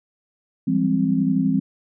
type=tone cluster; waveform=sine; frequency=168.2 / 189.8 / 201 / 262.9 Hz; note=E3 / F#3 / G3 / C4; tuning=+35 / +44 / +44 / +8 cents; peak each=-23 / -28 / -22 / -20 dBFS; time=0.67-1.6 s; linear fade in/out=10 ms; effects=none